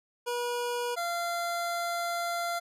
25% pulse tone pair in turn, 483.2 / 689.3 Hz, B4 / F5, -38 / -23 cents, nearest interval tritone, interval 615 cents, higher second, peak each -26 dBFS, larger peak neither, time 0.26-0.96 / 0.96-2.6 s, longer second, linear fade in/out 20 ms, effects resampled to 32000 Hz

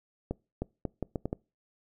accelerating click train, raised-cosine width 2 ms, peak -18 dBFS, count 7, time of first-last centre 0.31-1.329 s, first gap 310 ms, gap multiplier 0.75, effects noise-tail reverb RT60 0.3 s tail -25 dB re dry

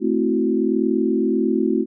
sine chord, F# half-diminished seventh, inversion first, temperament equal, 220 / 261.6 / 329.6 / 370 Hz, A3 / C4 / E4 / F#4, 0 / 0 / 0 / 0 cents, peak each -22 dBFS, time 0-1.86 s, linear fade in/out 50 ms, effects none

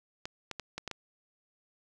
clicks, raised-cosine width 0.2 ms, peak -20 dBFS, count 6, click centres 0.255 / 0.513 / 0.597 / 0.78 / 0.877 / 0.913 s, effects none

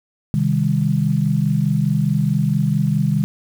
sine chord, C minor, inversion none, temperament equal with one note detuned, 130.81 / 155.56 / 200.8 Hz, C3 / Eb3 / G3, 0 / 0 / +42 cents, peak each -20 / -18 / -20 dBFS, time 0.34-3.24 s, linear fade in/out 0 ms, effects 7-bit

